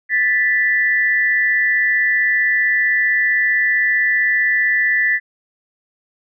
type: tone pair together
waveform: sine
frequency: 1760 / 1975.5 Hz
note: A6 / B6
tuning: 0 / 0 cents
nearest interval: major second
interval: 200 cents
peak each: -16 dBFS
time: 0.09-5.2 s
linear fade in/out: 50 ms
effects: none